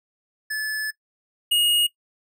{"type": "tone pair in turn", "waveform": "square", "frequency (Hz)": [1729, 2871], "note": ["A6", "F7"], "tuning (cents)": [-31, 47], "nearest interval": "major sixth", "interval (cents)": 878, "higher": "second", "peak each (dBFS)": [-25, -17], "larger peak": "second", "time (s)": [[0.5, 0.91], [1.51, 1.87]], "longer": "first", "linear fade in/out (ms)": 10, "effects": ["noise-tail reverb RT60 0.1 s tail -19 dB re dry"]}